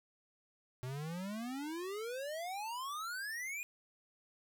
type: exponential sweep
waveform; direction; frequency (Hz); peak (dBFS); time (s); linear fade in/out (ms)
square; up; 123.47 to 2489; -40; 0.83-3.63; 0
effects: none